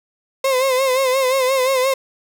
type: tone with vibrato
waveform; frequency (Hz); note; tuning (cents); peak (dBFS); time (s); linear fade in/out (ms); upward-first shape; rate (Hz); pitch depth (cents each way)
35% pulse; 523.3; C5; 0; -13; 0.44-1.94; 5; sine; 5.7; 66
effects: none